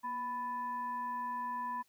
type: tone with frequency modulation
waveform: sine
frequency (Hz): 993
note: B5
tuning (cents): +9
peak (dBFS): -35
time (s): 0.03-1.83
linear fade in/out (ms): 20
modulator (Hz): 754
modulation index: 0.42
effects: white hiss -72 dBFS RMS until 1.88 s